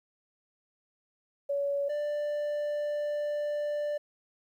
sine / triangle tone pair in turn, 565 / 590.1 Hz, C#5 / D5, +33 / +8 cents, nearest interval minor second, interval 75 cents, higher second, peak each -27 dBFS, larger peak neither, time 1.49-1.89 / 1.89-3.98 s, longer second, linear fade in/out 10 ms, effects 11-bit

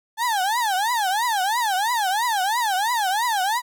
35% pulse tone with vibrato, 854 Hz, G#5, 48 cents sharp, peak -18 dBFS, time 0.17-3.62 s, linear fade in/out 50 ms, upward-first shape triangle, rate 3 Hz, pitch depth 290 cents each way, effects none

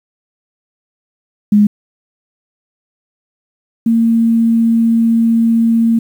sine tone pair in turn, 207.7 / 228.9 Hz, G#3 / A#3, 0 / -31 cents, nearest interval major second, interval 169 cents, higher second, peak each -5 / -8 dBFS, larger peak first, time 1.52-1.67 / 3.86-5.99 s, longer second, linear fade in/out 5 ms, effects 7-bit

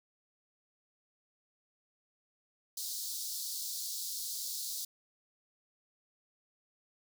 pink high-pass noise, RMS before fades -39 dBFS, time 2.77-4.85 s, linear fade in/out 5 ms, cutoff 4000 Hz, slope 48 dB/octave, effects none

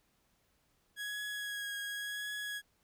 30% pulse tone with vibrato, 1661.2 Hz, G#6, in tune, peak -35 dBFS, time 0.96-2.62 s, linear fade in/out 50 ms, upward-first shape triangle, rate 0.91 Hz, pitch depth 22 cents each way, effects pink hiss -74 dBFS RMS until 2.83 s

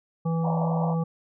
harmonic tone, 164.81 Hz, E3, in tune, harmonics 1 / 3 / 5 / 7, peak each -23 / -33 / -37 / -40 dBFS, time 0.25-1.04 s, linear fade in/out 10 ms
pink band-pass noise, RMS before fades -32 dBFS, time 0.43-0.95 s, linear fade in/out 20 ms, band 560 to 1000 Hz, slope 96 dB/octave
effects none

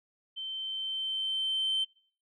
sine tone with level ramp, 3099 Hz, G7, 21 cents flat, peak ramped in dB -35 to -24 dBFS, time 0.36-1.85 s, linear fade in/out 20 ms, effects noise-tail reverb RT60 0.5 s tail -24 dB re dry + tanh soft clip ceiling -24 dBFS

